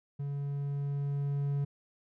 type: tone with level ramp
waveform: triangle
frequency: 141.6 Hz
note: C#3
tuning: 37 cents sharp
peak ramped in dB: -31 to -26 dBFS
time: 0.19-1.65 s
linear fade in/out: 10 ms
effects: none